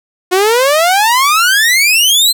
sawtooth exponential sweep, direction up, 356.1 to 4186 Hz, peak -4 dBFS, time 0.31-2.33 s, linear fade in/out 20 ms, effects none

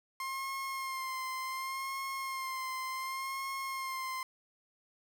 30% pulse tone with vibrato, 1060 Hz, C6, 22 cents sharp, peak -33 dBFS, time 0.2-4.23 s, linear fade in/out 2 ms, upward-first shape sine, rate 0.68 Hz, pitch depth 32 cents each way, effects none

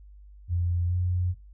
sine tone with pitch glide, 87.31 to 89.97 Hz, F2 to F#2, 0 to -48 cents, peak -23 dBFS, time 0.48-1.35 s, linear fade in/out 50 ms, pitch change +52 cents, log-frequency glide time 0.87-0.95 s, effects noise-tail reverb RT60 0.3 s tail -21 dB re dry + added 50 Hz sine -46 dBFS peak until 1.53 s

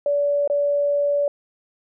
sine tone with dropouts, 575 Hz, D5, 37 cents flat, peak -17 dBFS, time 0.06-1.28 s, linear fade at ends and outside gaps 2 ms, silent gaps 0.476-0.499 s, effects none

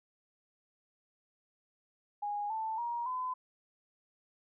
sine tone with pitch steps, 824 / 883.1 / 946.5 / 1014.5 Hz, G#5 / A5 / A#5 / B5, -14 / +6 / +26 / +46 cents, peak -33 dBFS, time 2.22-3.34 s, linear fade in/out 10 ms, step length 280 ms, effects none

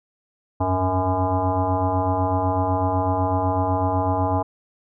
sine tone with frequency modulation, 464 Hz, A#4, 8 cents flat, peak -18 dBFS, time 0.6-4.43 s, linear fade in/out 10 ms, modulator 184 Hz, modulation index 2.9, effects none

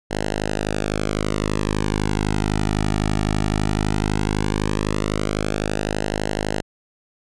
sawtooth tone with flanger, 51.91 Hz, G#1, in tune, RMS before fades -22 dBFS, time 0.1-6.62 s, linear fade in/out 20 ms, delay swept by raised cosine 0.84 to 1.94 ms, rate 0.16 Hz, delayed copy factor -0.95, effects resampled to 22050 Hz

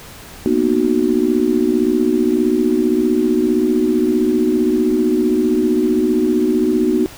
sine chord, B major seventh, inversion third, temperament just, 231.5 / 246.9 / 308.7 / 370.4 Hz, A#3 / B3 / D#4 / F#4, -12 / 0 / -14 / +2 cents, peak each -22 / -18 / -17 / -17 dBFS, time 0.46-7.06 s, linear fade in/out 0 ms, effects pink hiss -37 dBFS RMS until 7.17 s

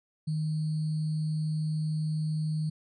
sine tone with sample-and-hold, 155.5 Hz, D#3, 1 cent flat, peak -27 dBFS, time 0.27-2.7 s, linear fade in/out 10 ms, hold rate 4410 Hz, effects resampled to 24000 Hz

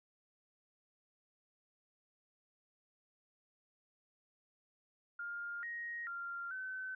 sine tone with pitch steps, 1408 / 1879 / 1389 / 1523 Hz, F6 / A#6 / F6 / F#6, +14 / +13 / -10 / +50 cents, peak -40 dBFS, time 5.19-6.95 s, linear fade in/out 5 ms, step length 440 ms, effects none

